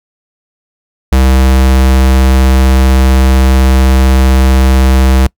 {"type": "tone", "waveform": "square", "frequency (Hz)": 65.41, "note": "C2", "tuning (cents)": 0, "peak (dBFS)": -5, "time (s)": [1.12, 5.27], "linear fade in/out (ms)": 5, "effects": ["noise-tail reverb RT60 0.1 s tail -25 dB re dry"]}